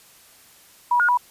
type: tone with pitch steps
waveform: sine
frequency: 970 / 1436 / 979 Hz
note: B5 / F6 / B5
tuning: -31 / +48 / -15 cents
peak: -15 dBFS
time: 0.91-1.174 s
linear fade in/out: 5 ms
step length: 88 ms
effects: white hiss -51 dBFS RMS until 1.3 s + resampled to 32000 Hz